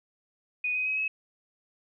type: tone with pitch steps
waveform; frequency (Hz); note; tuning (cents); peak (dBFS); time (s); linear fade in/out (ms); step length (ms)
sine; 2480 / 2510 / 2541 / 2572; D#7 / D#7 / D#7 / E7; -6 / +15 / +36 / -43; -26; 0.64-1.08; 5; 110
effects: none